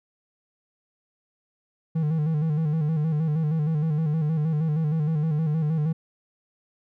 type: tone with vibrato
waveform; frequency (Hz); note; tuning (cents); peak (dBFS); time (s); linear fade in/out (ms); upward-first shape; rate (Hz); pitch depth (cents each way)
triangle; 155.56; D#3; 0; -19; 1.95-5.93; 10; square; 6.4; 65
effects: none